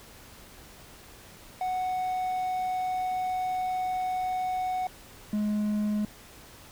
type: tone pair in turn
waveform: triangle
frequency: 740 / 210 Hz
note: F#5 / G#3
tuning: 0 / +19 cents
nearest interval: octave + minor seventh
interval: 2181 cents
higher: first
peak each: -25 / -23 dBFS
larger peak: second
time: 1.61-4.87 / 5.33-6.05 s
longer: first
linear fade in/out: 2 ms
effects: pink hiss -50 dBFS RMS until 6.71 s